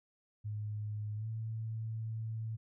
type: tone with pitch glide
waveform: sine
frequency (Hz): 105.6 to 111.43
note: G#2 to A2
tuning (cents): +29 to +22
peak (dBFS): -36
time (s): 0.44-2.57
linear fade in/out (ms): 20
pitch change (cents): +93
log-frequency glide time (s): 1.16-1.27
effects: none